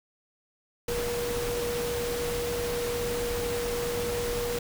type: tone in noise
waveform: sine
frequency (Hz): 478.7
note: A#4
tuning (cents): +46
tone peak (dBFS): -29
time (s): 0.88-4.59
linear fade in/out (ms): 5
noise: pink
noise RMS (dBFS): -34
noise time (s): 0.88-4.59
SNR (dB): +2
effects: none